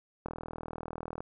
click train, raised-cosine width 1 ms, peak -23 dBFS, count 39, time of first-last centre 0.26-1.205 s, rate 40.2 Hz, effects none

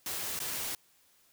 white noise with dropouts, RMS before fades -36 dBFS, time 0.06-0.75 s, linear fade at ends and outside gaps 2 ms, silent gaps 0.391-0.401 s, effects white hiss -66 dBFS RMS until 1.32 s

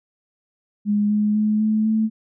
sine tone with pitch steps, 207 / 210 / 213.1 / 216.2 / 219.3 Hz, G#3 / G#3 / G#3 / A3 / A3, -5 / +19 / +45 / -30 / -6 cents, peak -16 dBFS, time 0.85-2.1 s, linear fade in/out 50 ms, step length 250 ms, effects none

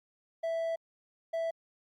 triangle tone bursts at uneven times, 659.3 Hz, E5, in tune, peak -28 dBFS, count 2, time 0.43-0.76 / 1.33-1.51 s, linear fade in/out 10 ms, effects Opus 48 kbps

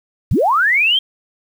sine linear sweep, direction up, 55 to 3235 Hz, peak -11 dBFS, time 0.31-0.99 s, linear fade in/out 5 ms, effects 7-bit

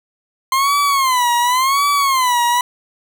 40% pulse tone with vibrato, 1046.5 Hz, C6, in tune, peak -12 dBFS, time 0.52-2.61 s, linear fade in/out 2 ms, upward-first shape sine, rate 0.91 Hz, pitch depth 160 cents each way, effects none

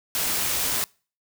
white noise, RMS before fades -25 dBFS, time 0.15-0.84 s, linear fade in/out 0 ms, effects noise-tail reverb RT60 0.4 s tail -26 dB re dry

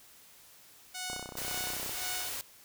5% pulse tone with tremolo, 736 Hz, F#5, 9 cents flat, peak -24 dBFS, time 0.94-2.3 s, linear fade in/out 10 ms, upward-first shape sine, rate 1.9 Hz, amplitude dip 85%
click train, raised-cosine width 1 ms, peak -28 dBFS, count 26, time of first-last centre 1.1-1.894 s, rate 31.5 Hz
white band-stop noise, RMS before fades -38 dBFS, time 1.37-2.41 s, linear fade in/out 0 ms, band 140 to 260 Hz, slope 96 dB/octave
effects white hiss -57 dBFS RMS until 2.64 s

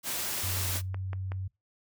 white noise, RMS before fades -33 dBFS, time 0.03-0.82 s, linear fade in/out 50 ms
sine tone with pitch glide, 92.5 to 94.55 Hz, F#2 to F#2, 0 to +38 cents, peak -32 dBFS, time 0.43-1.48 s, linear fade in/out 10 ms, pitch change +38 cents, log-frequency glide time 0.81-0.91 s
click train, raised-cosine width 0.5 ms, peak -25 dBFS, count 5, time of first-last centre 0.57-1.319 s, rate 5.34 Hz
effects noise-tail reverb RT60 0.2 s tail -22 dB re dry

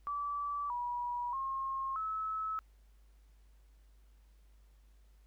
sine tone with pitch steps, 1156 / 968 / 1074 / 1297 Hz, D6 / B5 / C6 / E6, -28 / -35 / +45 / -28 cents, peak -34 dBFS, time 0.07-2.59 s, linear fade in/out 0 ms, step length 630 ms, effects added 51 Hz sine -59 dBFS peak until 5.26 s + pink hiss -75 dBFS RMS until 5.26 s

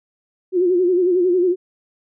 sine tone with vibrato, 360 Hz, F#4, 47 cents flat, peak -13 dBFS, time 0.52-1.56 s, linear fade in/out 50 ms, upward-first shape sine, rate 11 Hz, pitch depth 74 cents each way, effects none

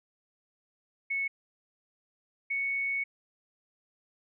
sine tone pair in turn, 2205 / 2218 Hz, C#7 / C#7, -10 / 0 cents, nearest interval unison, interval 10 cents, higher second, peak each -28 / -28 dBFS, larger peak neither, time 1.1-1.28 / 2.5-3.04 s, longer second, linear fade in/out 10 ms, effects none

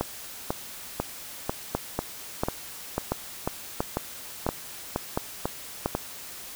two click trains, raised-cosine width 1 ms, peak -10 / -11 dBFS, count 7 / 13, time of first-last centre 1.75-5.86 / 0.01-5.951 s, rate 1.46 / 2.02 Hz, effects white hiss -41 dBFS RMS until 6.55 s

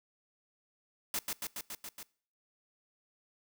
white noise with echo, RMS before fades -34 dBFS, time 1.14-1.19 s, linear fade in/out 2 ms, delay 140 ms, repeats 6, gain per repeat -2 dB, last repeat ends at 2.03 s, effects noise-tail reverb RT60 0.5 s tail -23 dB re dry

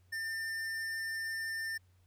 triangle tone with hard clipping, 1797 Hz, A6, 36 cents sharp, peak -37 dBFS, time 0.12-1.78 s, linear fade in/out 10 ms, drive 17 dB, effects added 91 Hz sine -63 dBFS peak until 2.06 s + pink hiss -75 dBFS RMS until 2.06 s

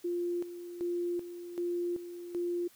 sine tone with tremolo, 349.2 Hz, F4, in tune, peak -30 dBFS, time 0.04-2.68 s, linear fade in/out 10 ms, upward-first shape square, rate 1.3 Hz, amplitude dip 70%, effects white hiss -61 dBFS RMS until 2.75 s

